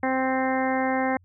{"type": "harmonic tone", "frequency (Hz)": 261.6, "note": "C4", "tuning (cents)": 0, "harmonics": [1, 2, 3, 4, 5, 6, 7, 8], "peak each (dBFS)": [-26, -28, -27, -33, -39, -35, -33, -35], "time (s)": [0.03, 1.17], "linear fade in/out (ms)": 2, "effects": ["added 90 Hz sine -54 dBFS peak until 1.24 s"]}